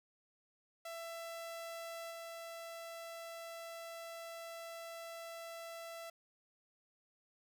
sawtooth tone with level steps, 667 Hz, E5, 20 cents sharp, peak -40 / -42 dBFS, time 0.85-6.1 s, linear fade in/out 5 ms, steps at 2.1 s, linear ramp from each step 20 ms, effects none

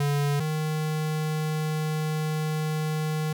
square tone pair in turn, 143.8 / 154.97 Hz, D3 / D#3, -36 / -7 cents, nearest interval minor second, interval 129 cents, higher second, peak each -23 / -26 dBFS, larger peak first, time 0-0.4 / 0.4-3.33 s, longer second, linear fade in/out 5 ms, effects none

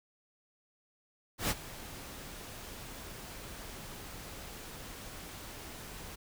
pink noise with ADSR envelope, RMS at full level -29 dBFS, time 1.38-6.16 s, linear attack 120 ms, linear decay 37 ms, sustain -17 dB, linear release 15 ms, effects none

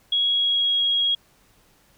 sine tone with pitch glide, 3322 to 3295 Hz, G#7 to G#7, 0 to -14 cents, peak -18 dBFS, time 0.12-1.15 s, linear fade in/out 5 ms, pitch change -14 cents, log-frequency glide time 0.26-0.83 s, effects pink hiss -59 dBFS RMS until 1.97 s

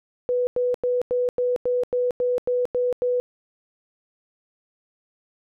sine tone bursts, 493.9 Hz, B4, in tune, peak -19 dBFS, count 11, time 0.29-3.2 s, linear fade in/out 0 ms, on 180 ms, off 93 ms, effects none

